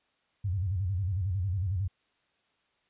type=tone with vibrato; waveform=sine; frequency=93.7 Hz; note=F#2; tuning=22 cents sharp; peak=-27 dBFS; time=0.44-1.88 s; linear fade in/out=10 ms; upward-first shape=square; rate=11 Hz; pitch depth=130 cents each way; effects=white hiss -72 dBFS RMS until 2.89 s + resampled to 8000 Hz

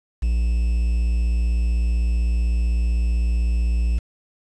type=tone with quantisation; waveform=triangle; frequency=57.9 Hz; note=A#1; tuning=11 cents flat; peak=-15 dBFS; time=0.22-3.99 s; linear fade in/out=10 ms; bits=7; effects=resampled to 22050 Hz

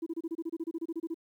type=tone bursts; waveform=sine; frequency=329.6 Hz; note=E4; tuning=in tune; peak=-30 dBFS; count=16; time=0.02-1.144 s; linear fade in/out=10 ms; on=44 ms; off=28 ms; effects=tanh soft clip ceiling -28 dBFS + 11-bit

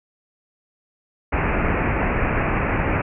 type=low-pass noise; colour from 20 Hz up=pink; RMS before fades=-21 dBFS; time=1.32-3.02 s; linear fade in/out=10 ms; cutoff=2600 Hz; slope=96 dB/octave; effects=none

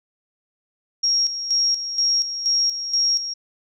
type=tone with tremolo; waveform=sine; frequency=5588 Hz; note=F8; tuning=in tune; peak=-16 dBFS; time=1.03-3.34 s; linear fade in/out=10 ms; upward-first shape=square; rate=2.1 Hz; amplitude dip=65%; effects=none

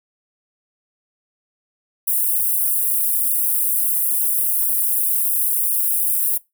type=high-pass noise; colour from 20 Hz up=white; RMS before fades=-19 dBFS; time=2.07-6.38 s; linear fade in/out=10 ms; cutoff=9400 Hz; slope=48 dB/octave; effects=noise-tail reverb RT60 0.2 s tail -21 dB re dry

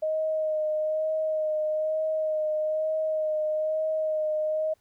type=tone with vibrato; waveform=sine; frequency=622.3 Hz; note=D#5; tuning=in tune; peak=-24 dBFS; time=0.02-4.74 s; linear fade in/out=10 ms; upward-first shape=sine; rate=1.1 Hz; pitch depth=19 cents each way; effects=pink hiss -69 dBFS RMS until 4.8 s

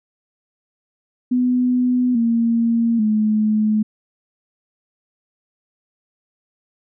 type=tone with pitch steps; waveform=sine; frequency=249.3 / 231.3 / 214.5 Hz; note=B3 / A#3 / A3; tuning=+16 / -13 / -44 cents; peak=-14 dBFS; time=1.31-3.83 s; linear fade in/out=10 ms; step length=840 ms; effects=none

